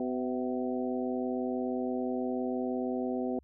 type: harmonic tone with a mistuned harmonic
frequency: 126.1 Hz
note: B2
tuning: 36 cents sharp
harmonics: 2 / 3 / 4 / 5 / 6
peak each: -32 / -36 / -38 / -40 / -42 dBFS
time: 0-3.39 s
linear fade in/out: 2 ms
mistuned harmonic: 5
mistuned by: +72 cents
effects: added 68 Hz sine -59 dBFS peak until 3.43 s